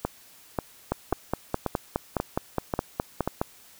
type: two click trains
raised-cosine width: 1 ms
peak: -11 / -10 dBFS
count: 7 / 13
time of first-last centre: 0.05-3.276 / 0.92-3.415 s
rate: 1.86 / 4.81 Hz
effects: white hiss -53 dBFS RMS until 3.79 s